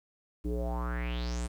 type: tone with low-pass filter sweep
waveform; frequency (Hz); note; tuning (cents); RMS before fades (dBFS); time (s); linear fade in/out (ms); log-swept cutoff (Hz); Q
square; 59.9; A#1; +48; -33; 0.44-1.48; 20; 320 to 9400; 5.5
effects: 10-bit